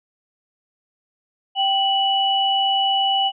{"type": "tone pair together", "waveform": "sine", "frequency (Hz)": [781.6, 2951], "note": ["G5", "F#7"], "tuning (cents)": [-5, -5], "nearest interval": "octave + major seventh", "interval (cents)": 2300, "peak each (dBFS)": -19, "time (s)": [1.55, 3.32], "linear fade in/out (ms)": 50, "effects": []}